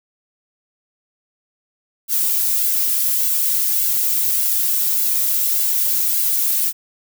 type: noise with flanger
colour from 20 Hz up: violet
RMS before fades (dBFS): -18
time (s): 2.08-6.73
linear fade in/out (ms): 50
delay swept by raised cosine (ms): 1.6 to 2.8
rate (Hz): 1.7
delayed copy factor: -0.85
effects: none